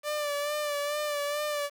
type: tone with vibrato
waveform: sawtooth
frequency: 587.3 Hz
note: D5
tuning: in tune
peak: -25 dBFS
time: 0.03-1.7 s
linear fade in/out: 50 ms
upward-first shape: sine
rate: 2.3 Hz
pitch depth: 38 cents each way
effects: 9-bit